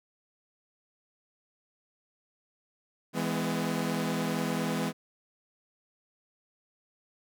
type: chord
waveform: sawtooth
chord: E major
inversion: none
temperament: equal with one note detuned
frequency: 164.81 / 207.7 / 252.1 Hz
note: E3 / G#3 / B3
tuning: 0 / 0 / +36 cents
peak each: -29 dBFS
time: 3.13-4.93 s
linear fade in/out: 50 ms
effects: none